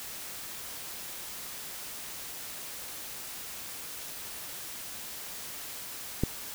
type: click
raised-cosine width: 3 ms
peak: -12 dBFS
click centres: 6.236 s
effects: white hiss -41 dBFS RMS until 6.54 s